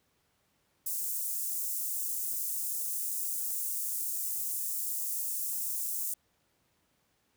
white high-pass noise, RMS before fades -34 dBFS, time 0.86-6.14 s, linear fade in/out 5 ms, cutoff 7300 Hz, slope 24 dB/octave, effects pink hiss -73 dBFS RMS until 7.36 s + high-pass 60 Hz 12 dB/octave

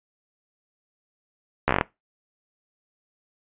slowing click train, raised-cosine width 0.5 ms, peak -4 dBFS, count 8, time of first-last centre 1.68-1.811 s, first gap 13 ms, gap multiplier 1.12, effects noise-tail reverb RT60 0.2 s tail -20 dB re dry + resampled to 8000 Hz

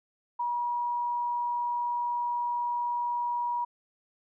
sine tone, 961 Hz, B5, 48 cents flat, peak -27 dBFS, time 0.39-3.65 s, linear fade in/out 10 ms, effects none

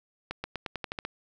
accelerating click train, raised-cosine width 0.3 ms, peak -17 dBFS, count 9, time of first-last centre 0.31-1.05 s, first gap 130 ms, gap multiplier 0.9, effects none

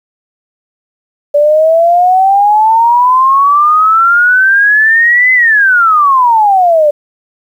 sine exponential two-way sweep, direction up then down, 577 to 2045 to 577 Hz, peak -4 dBFS, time 1.34-6.91 s, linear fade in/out 10 ms, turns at 5.33 s, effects 7-bit

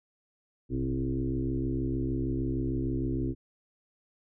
sine tone with frequency modulation, 194.1 Hz, G3, 17 cents flat, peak -27 dBFS, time 0.69-3.35 s, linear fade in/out 50 ms, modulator 66.5 Hz, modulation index 2.5, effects none

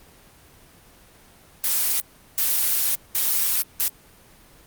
blue noise bursts at uneven times, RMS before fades -21 dBFS, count 4, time 1.64-2 / 2.38-2.95 / 3.15-3.62 / 3.8-3.88 s, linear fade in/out 0 ms, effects pink hiss -51 dBFS RMS until 4.66 s + Opus 24 kbps

